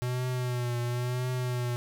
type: tone with vibrato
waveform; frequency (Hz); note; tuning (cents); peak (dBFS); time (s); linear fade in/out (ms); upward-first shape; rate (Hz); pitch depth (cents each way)
square; 123.47; B2; 0; -29; 0.02-1.76; 0; triangle; 0.97; 52
effects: none